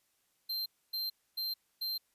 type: tone bursts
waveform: square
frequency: 4147 Hz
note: C8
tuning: 16 cents flat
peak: -34 dBFS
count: 4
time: 0.49-1.98 s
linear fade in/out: 10 ms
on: 170 ms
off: 270 ms
effects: white hiss -75 dBFS RMS until 2.14 s + resampled to 32000 Hz